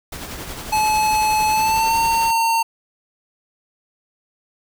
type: noise with tremolo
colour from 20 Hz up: pink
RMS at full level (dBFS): -30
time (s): 0.12-2.31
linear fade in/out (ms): 5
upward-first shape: sine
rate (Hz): 11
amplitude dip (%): 40
type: tone with pitch glide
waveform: square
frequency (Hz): 860 to 911.1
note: A5 to A#5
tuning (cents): -40 to -40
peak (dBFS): -16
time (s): 0.72-2.63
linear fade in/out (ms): 10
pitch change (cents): +100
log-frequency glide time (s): 1.49-1.98
effects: none